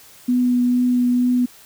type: tone with vibrato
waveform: sine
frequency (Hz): 246.9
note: B3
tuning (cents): 0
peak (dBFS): -14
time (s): 0.28-1.46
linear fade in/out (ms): 10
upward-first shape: triangle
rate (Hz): 2.2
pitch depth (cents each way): 13
effects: white hiss -46 dBFS RMS until 1.65 s